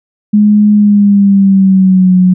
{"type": "tone with pitch glide", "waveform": "sine", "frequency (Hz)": [209.1, 183.09], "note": ["G#3", "F#3"], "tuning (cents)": [12, -18], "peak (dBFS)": -3, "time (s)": [0.33, 2.34], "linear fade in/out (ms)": 10, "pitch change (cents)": -230, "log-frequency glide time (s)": [0.73, 2.15], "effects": []}